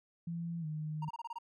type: tone with pitch glide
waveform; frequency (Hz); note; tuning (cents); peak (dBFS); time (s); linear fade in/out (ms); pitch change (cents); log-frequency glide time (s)
sine; 168.8 to 153.9; E3 to D#3; +41 to -19; -36; 0.27-1.09; 5; -160; 0.6-0.66
type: tone bursts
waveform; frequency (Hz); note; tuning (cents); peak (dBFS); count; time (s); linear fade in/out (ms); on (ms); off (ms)
triangle; 932.3; A#5; 0; -37; 7; 1.02-1.386; 5; 30; 26
effects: none